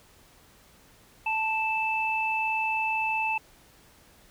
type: tone pair together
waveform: sine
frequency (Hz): 881.3 / 2637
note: A5 / E7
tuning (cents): +3 / 0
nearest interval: octave + perfect fifth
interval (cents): 1897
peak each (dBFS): -28 / -27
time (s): 1.26-3.38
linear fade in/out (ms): 5
effects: pink hiss -57 dBFS RMS until 4.3 s